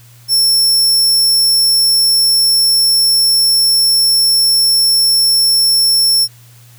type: tone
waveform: sawtooth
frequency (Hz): 5400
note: E8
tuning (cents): +41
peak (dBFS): -6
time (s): 0.28-6.28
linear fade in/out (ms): 50
effects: added 119 Hz sine -40 dBFS peak until 6.78 s + white hiss -46 dBFS RMS until 6.78 s